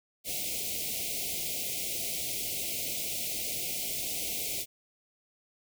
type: band-stop noise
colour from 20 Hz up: white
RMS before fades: -34 dBFS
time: 0.24-4.66 s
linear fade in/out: 50 ms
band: 750 to 2100 Hz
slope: 96 dB/octave
effects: none